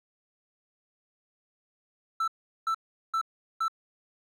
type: tone bursts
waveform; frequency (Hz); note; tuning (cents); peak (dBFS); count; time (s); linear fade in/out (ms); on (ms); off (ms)
triangle; 1327; E6; +11; -23; 4; 2.2-3.682; 5; 78; 390
effects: none